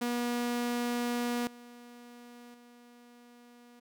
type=tone with level steps; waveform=sawtooth; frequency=240.9 Hz; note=B3; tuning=43 cents flat; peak=-26 / -45 / -50 dBFS; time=0.01-3.8 s; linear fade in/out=10 ms; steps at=1.47 / 2.54 s; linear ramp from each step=2 ms; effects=none